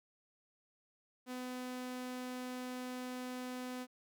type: tone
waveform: sawtooth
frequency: 251.8 Hz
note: B3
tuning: 34 cents sharp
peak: -37 dBFS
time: 1.26-3.87 s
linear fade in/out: 50 ms
effects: none